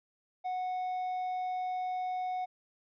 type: tone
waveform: triangle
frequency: 736 Hz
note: F#5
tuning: 9 cents flat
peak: -30 dBFS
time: 0.44-2.46 s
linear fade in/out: 20 ms
effects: resampled to 11025 Hz